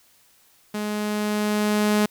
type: tone with level ramp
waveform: sawtooth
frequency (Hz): 210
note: G#3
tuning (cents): +19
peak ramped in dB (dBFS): -22 to -13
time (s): 0.74-2.06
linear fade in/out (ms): 5
effects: white hiss -58 dBFS RMS until 2.1 s